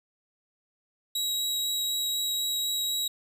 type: tone with vibrato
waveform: sawtooth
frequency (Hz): 3850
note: B7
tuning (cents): -45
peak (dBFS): -24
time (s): 1.15-3.08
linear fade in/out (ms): 5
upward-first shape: sine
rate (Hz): 4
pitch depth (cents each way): 8
effects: none